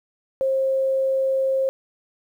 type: tone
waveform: sine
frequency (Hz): 533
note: C5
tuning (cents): +32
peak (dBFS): -18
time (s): 0.41-1.69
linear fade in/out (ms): 0
effects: 9-bit